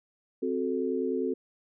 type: chord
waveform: sine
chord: F# diminished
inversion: second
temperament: equal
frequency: 261.6 / 370 / 440 Hz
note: C4 / F#4 / A4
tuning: 0 / 0 / 0 cents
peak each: -31 dBFS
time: 0.42-1.34 s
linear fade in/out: 10 ms
effects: none